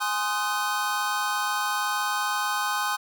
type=chord; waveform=square; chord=Ab dominant seventh; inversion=none; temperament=equal with one note detuned; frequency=830.6 / 1046.5 / 1244.5 / 1516.3 Hz; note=Ab5 / C6 / Eb6 / Gb6; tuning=0 / 0 / 0 / +42 cents; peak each=-31 dBFS; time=0-2.97 s; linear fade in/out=20 ms; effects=none